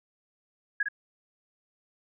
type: tone with echo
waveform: sine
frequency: 1661.2 Hz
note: G#6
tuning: in tune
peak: -23 dBFS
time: 0.8-0.83 s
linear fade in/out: 5 ms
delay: 56 ms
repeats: 1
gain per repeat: -5 dB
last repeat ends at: 0.886 s
effects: none